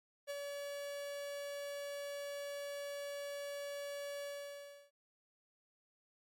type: tone with ADSR envelope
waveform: 45% pulse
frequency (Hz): 570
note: C#5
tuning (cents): +48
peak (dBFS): -38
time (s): 0.27-4.91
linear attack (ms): 32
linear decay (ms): 29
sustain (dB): -3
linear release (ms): 670
effects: noise-tail reverb RT60 0.1 s tail -25 dB re dry + MP3 64 kbps